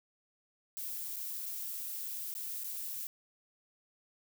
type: noise with dropouts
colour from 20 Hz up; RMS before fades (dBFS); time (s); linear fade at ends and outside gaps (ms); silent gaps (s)
violet; -40; 0.77-3.07; 0; 1.16-1.166 / 1.457-1.461 / 2.34-2.351 / 2.636-2.643
effects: none